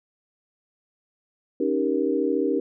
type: chord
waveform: sine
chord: Eb dominant seventh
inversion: third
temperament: equal with one note detuned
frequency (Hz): 277.2 / 311.1 / 392 / 470.2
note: Db4 / Eb4 / G4 / Bb4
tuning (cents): 0 / 0 / 0 / +15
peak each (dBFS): -26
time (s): 1.6-2.6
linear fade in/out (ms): 5
effects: none